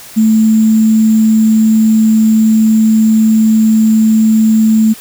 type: tone with sample-and-hold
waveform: sine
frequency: 219.7 Hz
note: A3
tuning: 2 cents flat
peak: -5 dBFS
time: 0.16-4.94 s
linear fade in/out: 20 ms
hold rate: 7350 Hz
effects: white hiss -33 dBFS RMS until 5 s